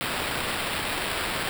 blue noise with sample-and-hold, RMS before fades -29 dBFS, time 0.01-1.49 s, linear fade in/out 0 ms, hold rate 6300 Hz, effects none

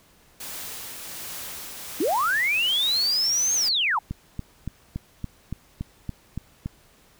white noise with tremolo, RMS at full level -35 dBFS, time 0.4-3.69 s, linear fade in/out 5 ms, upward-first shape triangle, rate 1.3 Hz, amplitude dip 35%
sine linear two-way sweep, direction up then down, 260 to 6510 to 770 Hz, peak -20 dBFS, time 2-3.99 s, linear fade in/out 5 ms, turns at 3.54 s
click train, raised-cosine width 5 ms, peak -17 dBFS, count 10, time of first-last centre 4.11-6.66 s, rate 3.53 Hz
effects pink hiss -57 dBFS RMS until 7.19 s

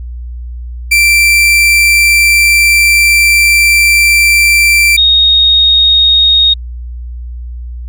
40% pulse / sine tone pair in turn, 2349 / 3729 Hz, D7 / A#7, 0 / 0 cents, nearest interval minor sixth, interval 800 cents, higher second, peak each -4 dBFS, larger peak neither, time 0.91-4.97 / 4.97-6.54 s, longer first, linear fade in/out 10 ms, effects added 60 Hz sine -20 dBFS peak until 7.88 s

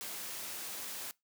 white noise, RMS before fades -42 dBFS, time 0.01-1.11 s, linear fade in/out 0 ms, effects noise-tail reverb RT60 0.2 s tail -23 dB re dry + high-pass 150 Hz 12 dB/octave

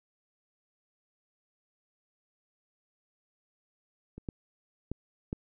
clicks, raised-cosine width 3 ms, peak -30 / -22 / -21 / -20 dBFS, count 4, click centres 4.18 / 4.288 / 4.916 / 5.329 s, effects none

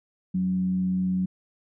sine tone with frequency modulation, 185 Hz, F#3, in tune, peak -22 dBFS, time 0.34-1.26 s, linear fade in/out 10 ms, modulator 95.8 Hz, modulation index 0.22, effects none

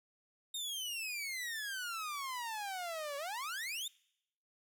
sawtooth exponential two-way sweep, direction down then up, 3729 to 554.4 to 3729 Hz, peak -35 dBFS, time 0.54-3.88 s, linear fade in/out 5 ms, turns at 3.17 s, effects noise-tail reverb RT60 0.8 s tail -24 dB re dry

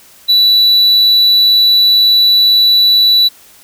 triangle tone, 3951 Hz, B7, in tune, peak -4 dBFS, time 0.28-3.29 s, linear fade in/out 20 ms, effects white hiss -42 dBFS RMS until 3.63 s

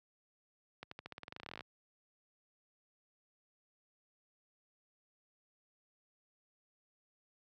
accelerating click train, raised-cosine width 0.3 ms, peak -29 dBFS, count 20, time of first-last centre 0.83-1.608 s, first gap 84 ms, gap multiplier 0.91, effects high-pass 80 Hz 12 dB/octave

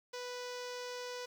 sawtooth tone with low-pass filter, 493.9 Hz, B4, in tune, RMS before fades -43 dBFS, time 0.13-1.26 s, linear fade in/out 10 ms, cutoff 5600 Hz, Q 2.2, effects 10-bit

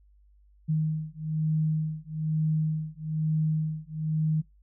sine beating tone pair, 155.56 / 156.66 Hz, D#3 / D#3, 0 / +12 cents, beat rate 1.1 Hz, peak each -28 dBFS, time 0.68-4.42 s, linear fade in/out 20 ms, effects noise-tail reverb RT60 0.2 s tail -24 dB re dry + added 50 Hz sine -56 dBFS peak until 4.62 s

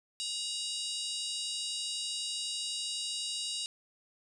harmonic tone with a mistuned harmonic, 952 Hz, A#5, 36 cents sharp, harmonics 3 / 4 / 5 / 6 / 7 / 8 / 9 / 10, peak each -41 / -38 / -41 / -45 / -47 / -44 / -47 / -47 dBFS, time 0.2-3.66 s, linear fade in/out 0 ms, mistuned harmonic 6, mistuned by -73 cents, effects 11-bit

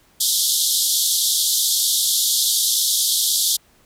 pink band-pass noise, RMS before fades -19 dBFS, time 0.2-3.57 s, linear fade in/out 10 ms, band 3300 to 14000 Hz, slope 96 dB/octave, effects pink hiss -56 dBFS RMS until 3.85 s

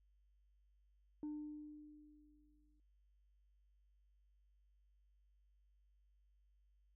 sine tone with exponential decay, 300 Hz, D4, 37 cents sharp, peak -39 dBFS, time 1.23-2.8 s, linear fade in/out 1 ms, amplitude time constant 340 ms, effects tanh soft clip ceiling -40 dBFS + added 50 Hz sine -70 dBFS peak until 6.95 s

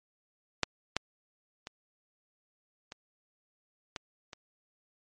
clicks, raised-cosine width 0.2 ms, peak -8 / -10 / -23 / -25 / -19 / -26 dBFS, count 6, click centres 0.633 / 0.966 / 1.671 / 2.921 / 3.962 / 4.332 s, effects MP3 48 kbps

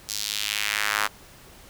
square tone with high-pass filter sweep, 52.3 Hz, G#1, 13 cents sharp, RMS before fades -27 dBFS, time 0.08-1.08 s, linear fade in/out 20 ms, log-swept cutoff 5300 to 1200 Hz, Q 1.7, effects pink hiss -49 dBFS RMS until 1.69 s

